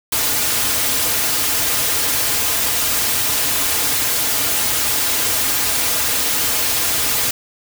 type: noise with comb filter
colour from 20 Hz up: white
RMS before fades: -18 dBFS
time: 0.12-7.31 s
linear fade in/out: 5 ms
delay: 5.3 ms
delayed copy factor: -0.6
effects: none